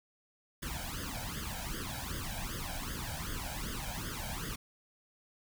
pink noise with flanger, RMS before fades -39 dBFS, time 0.62-4.56 s, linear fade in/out 10 ms, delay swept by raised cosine 0.6 to 1.31 ms, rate 2.6 Hz, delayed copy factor +0.9, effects none

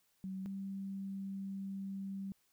sine tone pair in turn, 190 / 194.89 Hz, F#3 / G3, +46 / -10 cents, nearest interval unison, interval 44 cents, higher second, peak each -39 / -39 dBFS, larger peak neither, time 0.24-0.46 / 0.46-2.32 s, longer second, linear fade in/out 0 ms, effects white hiss -75 dBFS RMS until 2.52 s

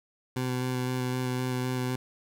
20% pulse tone with vibrato, 126.9 Hz, B2, 47 cents sharp, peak -23 dBFS, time 0.36-1.96 s, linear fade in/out 5 ms, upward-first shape square, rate 3.9 Hz, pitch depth 10 cents each way, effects none

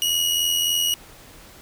sawtooth tone with amplitude modulation, 2900 Hz, F#7, 35 cents flat, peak -14 dBFS, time 0.02-0.94 s, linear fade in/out 0 ms, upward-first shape sine, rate 83.5 Hz, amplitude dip 45%, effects pink hiss -46 dBFS RMS until 1.61 s

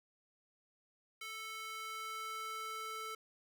square tone with high-pass filter sweep, 440 Hz, A4, in tune, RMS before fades -44 dBFS, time 1.21-3.15 s, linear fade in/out 5 ms, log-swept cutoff 1900 to 950 Hz, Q 1.9, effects none

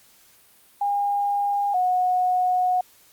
sine tone pair in turn, 810 / 730.6 Hz, G#5 / F#5, -43 / -22 cents, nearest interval major second, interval 179 cents, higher first, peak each -20 / -18 dBFS, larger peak second, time 0.81-1.74 / 1.74-2.81 s, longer second, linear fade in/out 5 ms, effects white hiss -55 dBFS RMS until 3.12 s + Opus 48 kbps

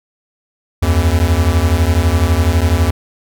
square beating tone pair, 77.3 / 89.3 Hz, D#2 / F2, -11 / +39 cents, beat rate 12 Hz, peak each -14 dBFS, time 0.82-2.91 s, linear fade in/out 10 ms, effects none

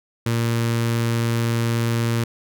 sawtooth tone with notch filter, 116.2 Hz, A#2, 5 cents flat, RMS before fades -21 dBFS, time 0.26-2.24 s, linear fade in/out 5 ms, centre 720 Hz, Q 2, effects none

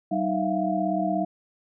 sine tone cluster, 191.2 / 310.2 / 668 / 705 Hz, G3 / D#4 / E5 / F5, -43 / -5 / +23 / +16 cents, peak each -28 dBFS, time 0.11-1.25 s, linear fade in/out 10 ms, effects none

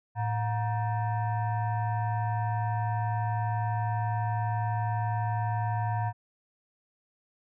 sine tone with frequency modulation, 110 Hz, A2, in tune, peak -26 dBFS, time 0.15-6.13 s, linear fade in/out 50 ms, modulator 832 Hz, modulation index 0.9, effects none

